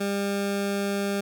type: tone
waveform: 20% pulse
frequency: 200 Hz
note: G3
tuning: 35 cents sharp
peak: -20 dBFS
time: 0-1.21 s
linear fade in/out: 10 ms
effects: none